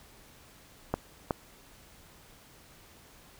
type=clicks; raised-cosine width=1 ms; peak=-13 dBFS; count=2; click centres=0.94 / 1.308 s; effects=pink hiss -56 dBFS RMS until 3.39 s